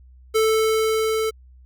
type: tone with level ramp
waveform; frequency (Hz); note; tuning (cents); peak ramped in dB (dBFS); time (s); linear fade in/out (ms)
square; 440; A4; 0; -16 to -21; 0.34-1.31; 20
effects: added 63 Hz sine -45 dBFS peak until 1.65 s